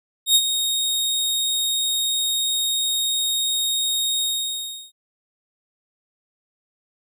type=tone with ADSR envelope; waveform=sawtooth; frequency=3729 Hz; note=A#7; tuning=in tune; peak=-8 dBFS; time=0.26-4.92 s; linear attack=92 ms; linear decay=53 ms; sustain=-9 dB; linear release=700 ms; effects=none